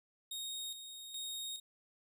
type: tone with tremolo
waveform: sawtooth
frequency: 3729 Hz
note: A#7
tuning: in tune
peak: -37 dBFS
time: 0.31-1.6 s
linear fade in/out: 5 ms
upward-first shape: square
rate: 1.2 Hz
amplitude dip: 55%
effects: none